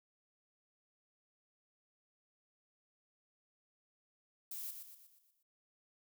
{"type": "noise with echo", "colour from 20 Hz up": "violet", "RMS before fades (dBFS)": -44, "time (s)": [4.51, 4.71], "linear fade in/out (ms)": 5, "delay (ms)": 120, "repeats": 6, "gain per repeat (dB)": -6, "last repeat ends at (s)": 5.43, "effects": []}